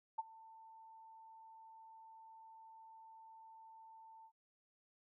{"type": "tone with ADSR envelope", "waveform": "sine", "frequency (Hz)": 893, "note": "A5", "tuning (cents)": 25, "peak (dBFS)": -34, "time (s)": [0.18, 4.32], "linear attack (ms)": 11, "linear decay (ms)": 26, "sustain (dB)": -22, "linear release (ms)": 70, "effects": []}